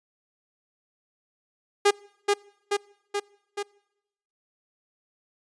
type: tone with echo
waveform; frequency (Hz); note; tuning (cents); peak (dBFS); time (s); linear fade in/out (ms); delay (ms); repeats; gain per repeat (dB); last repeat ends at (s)
sawtooth; 407; G#4; -35; -12; 1.85-1.91; 10; 430; 4; -3; 3.63
effects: noise-tail reverb RT60 0.9 s tail -26 dB re dry + resampled to 22050 Hz